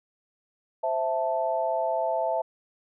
sine chord, A minor, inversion first, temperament equal, 523.3 / 659.3 / 880 Hz, C5 / E5 / A5, 0 / 0 / 0 cents, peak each -31 / -26 / -29 dBFS, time 0.83-2.42 s, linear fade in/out 10 ms, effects none

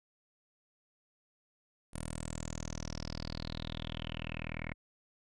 10% pulse tone with low-pass filter sweep, 40.18 Hz, E1, 44 cents flat, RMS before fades -41 dBFS, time 1.93-4.74 s, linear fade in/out 10 ms, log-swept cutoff 9600 to 2100 Hz, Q 7.9, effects none

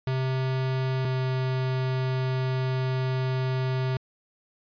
square tone pair in turn, 130.81 / 129.98 Hz, C3 / C3, 0 / -11 cents, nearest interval unison, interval 11 cents, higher first, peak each -25 dBFS, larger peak neither, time 0.07-1.05 / 1.05-3.97 s, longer second, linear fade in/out 2 ms, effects resampled to 11025 Hz

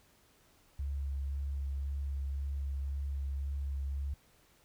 sine tone with vibrato, 69.3 Hz, C#2, in tune, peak -33 dBFS, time 0.79-4.14 s, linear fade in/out 5 ms, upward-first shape sine, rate 1.9 Hz, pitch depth 15 cents each way, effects pink hiss -66 dBFS RMS until 4.64 s

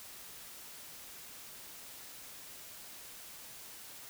silence, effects white hiss -50 dBFS RMS until 4.09 s

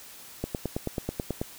click train, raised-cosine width 2 ms, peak -15 dBFS, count 10, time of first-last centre 0.44-1.415 s, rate 9.23 Hz, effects white hiss -47 dBFS RMS until 1.58 s

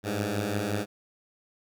10% pulse beating tone pair, 99.3 / 104.9 Hz, G2 / G#2, +23 / +18 cents, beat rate 5.6 Hz, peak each -24 / -21 dBFS, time 0.03-0.86 s, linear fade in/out 50 ms, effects none

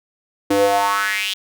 square tone with high-pass filter sweep, 100 Hz, G2, 35 cents sharp, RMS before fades -18 dBFS, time 0.5-1.34 s, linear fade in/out 10 ms, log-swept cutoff 350 to 3400 Hz, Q 4.8, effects none

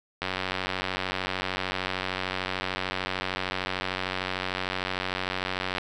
click train, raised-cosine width 0.3 ms, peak -12 dBFS, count 520, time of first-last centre 0.22-5.783 s, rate 93.3 Hz, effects none

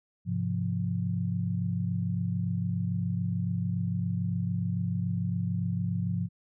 sine chord, F minor, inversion first, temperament equal, 103.83 / 130.81 / 174.61 Hz, Ab2 / C3 / F3, 0 / 0 / 0 cents, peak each -31 / -34 / -30 dBFS, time 0.25-6.29 s, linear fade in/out 50 ms, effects none

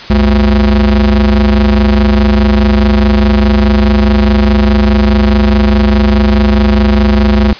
square ring-modulated tone, 74.2 Hz, D2, 18 cents sharp, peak -3 dBFS, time 0.1-7.53 s, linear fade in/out 0 ms, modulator 136 Hz, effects white hiss -28 dBFS RMS until 7.59 s + resampled to 11025 Hz

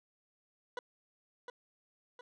20% pulse tone with echo, 491.5 Hz, B4, 8 cents flat, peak -32 dBFS, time 0.77-0.79 s, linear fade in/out 2 ms, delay 710 ms, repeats 2, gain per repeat -6 dB, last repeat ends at 2.21 s, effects low-pass 4000 Hz 12 dB/octave

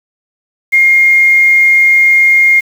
sine tone with quantisation, 2129 Hz, C7, 30 cents sharp, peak -4 dBFS, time 0.72-2.61 s, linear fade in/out 20 ms, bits 5, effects none

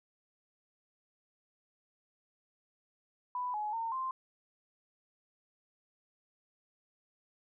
sine tone with pitch steps, 992 / 844 / 911 / 1046 Hz, B5 / G#5 / A#5 / C6, +7 / +28 / -40 / -1 cents, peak -33 dBFS, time 3.35-4.11 s, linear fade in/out 2 ms, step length 190 ms, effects none

